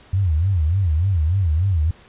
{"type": "tone with vibrato", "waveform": "sine", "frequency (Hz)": 86.8, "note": "F2", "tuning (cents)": -10, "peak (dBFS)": -15, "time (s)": [0.13, 1.91], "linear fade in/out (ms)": 5, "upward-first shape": "sine", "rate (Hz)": 3.4, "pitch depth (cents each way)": 240, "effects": ["pink hiss -49 dBFS RMS until 2.08 s", "resampled to 8000 Hz"]}